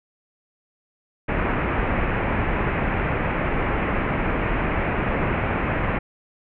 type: low-pass noise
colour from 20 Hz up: pink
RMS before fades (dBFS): -23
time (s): 1.28-5.99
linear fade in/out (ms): 10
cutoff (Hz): 2500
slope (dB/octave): 48
effects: none

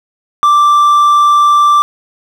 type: tone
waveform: triangle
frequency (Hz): 1174.7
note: D6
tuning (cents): 0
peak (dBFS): -3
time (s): 0.43-1.82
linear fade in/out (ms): 0
effects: 7-bit

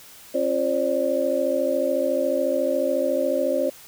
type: tone cluster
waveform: sine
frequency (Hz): 270.2 / 348.2 / 538 / 592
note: C#4 / F4 / C5 / D5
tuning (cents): -44 / -5 / +48 / +14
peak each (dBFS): -28 / -29 / -23 / -24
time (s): 0.34-3.7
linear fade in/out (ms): 10
effects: white hiss -46 dBFS RMS until 3.87 s

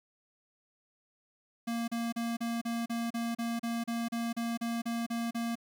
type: tone bursts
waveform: square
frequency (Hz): 232.6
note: A#3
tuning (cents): -4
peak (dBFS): -32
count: 16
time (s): 1.67-5.555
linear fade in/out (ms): 10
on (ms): 210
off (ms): 35
effects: 11-bit

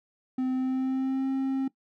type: tone with pitch glide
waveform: triangle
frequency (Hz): 257.8 to 267.2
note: C4 to C4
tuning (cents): -26 to +36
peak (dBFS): -23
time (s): 0.38-1.68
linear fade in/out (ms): 5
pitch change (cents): +62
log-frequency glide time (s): 0.52-1.29
effects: noise-tail reverb RT60 0.1 s tail -19 dB re dry

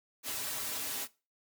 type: noise with comb filter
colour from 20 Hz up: white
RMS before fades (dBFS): -37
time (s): 0.23-1.08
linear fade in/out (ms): 50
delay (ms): 5.6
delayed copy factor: -0.95
effects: noise-tail reverb RT60 0.3 s tail -20 dB re dry + high-pass 100 Hz 12 dB/octave

